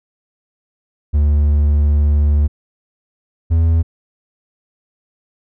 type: tone pair in turn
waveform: triangle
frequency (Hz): 73.42 / 82.12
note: D2 / E2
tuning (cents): 0 / -6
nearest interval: major second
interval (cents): 194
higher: second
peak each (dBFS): -8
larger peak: neither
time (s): 1.13-2.48 / 3.5-3.83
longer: first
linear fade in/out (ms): 20
effects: none